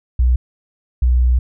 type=tone pair in turn; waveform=sine; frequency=61.74 / 61.74 Hz; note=B1 / B1; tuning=0 / 0 cents; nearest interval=unison; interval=0 cents; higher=neither; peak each=-10 dBFS; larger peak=neither; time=0.19-0.36 / 1.02-1.39 s; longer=second; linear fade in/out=5 ms; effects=none